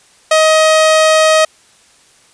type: tone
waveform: sawtooth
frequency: 630 Hz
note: D#5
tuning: 21 cents sharp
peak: -3 dBFS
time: 0.31-1.45 s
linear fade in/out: 5 ms
effects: white hiss -48 dBFS RMS until 2.33 s + resampled to 22050 Hz